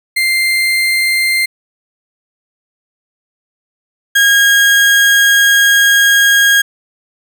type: tone pair in turn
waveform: 35% pulse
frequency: 2093 / 1631.9 Hz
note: C7 / G#6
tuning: 0 / -31 cents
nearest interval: major third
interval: 431 cents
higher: first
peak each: -9 / -5 dBFS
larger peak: second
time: 0.16-1.46 / 4.15-6.62 s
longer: second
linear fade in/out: 10 ms
effects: none